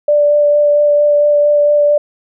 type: tone with vibrato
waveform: sine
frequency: 587.3 Hz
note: D5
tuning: in tune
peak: -7 dBFS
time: 0.08-1.98 s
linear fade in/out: 5 ms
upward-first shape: sine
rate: 4.4 Hz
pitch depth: 10 cents each way
effects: none